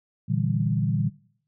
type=chord; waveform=sine; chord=E half-diminished seventh; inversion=second; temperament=equal; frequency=116.54 / 146.83 / 164.81 / 196 Hz; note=Bb2 / D3 / E3 / G3; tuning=0 / 0 / 0 / 0 cents; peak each=-26 / -26 / -28 / -29 dBFS; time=0.28-1.1 s; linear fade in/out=20 ms; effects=noise-tail reverb RT60 0.6 s tail -21 dB re dry